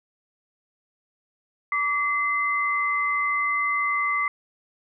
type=tone pair together; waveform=sine; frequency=1152.2 / 2053 Hz; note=D6 / C7; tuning=-33 / -33 cents; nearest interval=minor seventh; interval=1000 cents; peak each=-24 dBFS; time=1.72-4.28 s; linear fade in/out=2 ms; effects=none